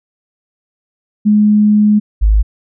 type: tone pair in turn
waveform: sine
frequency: 210 / 52.5 Hz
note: G#3 / G#1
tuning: +19 / +19 cents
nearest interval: 2 octaves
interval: 2400 cents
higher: first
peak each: -6 dBFS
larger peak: neither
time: 1.25-2 / 2.21-2.43 s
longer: first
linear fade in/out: 20 ms
effects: none